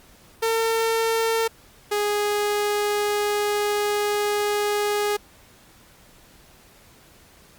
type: tone pair in turn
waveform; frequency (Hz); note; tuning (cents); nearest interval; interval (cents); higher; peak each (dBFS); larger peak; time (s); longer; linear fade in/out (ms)
sawtooth; 452.5 / 414.2; A4 / G#4; +48 / -5; major second; 153; first; -16 / -17; first; 0.42-1.48 / 1.91-5.17; second; 10
effects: pink hiss -52 dBFS RMS until 7.58 s + Opus 48 kbps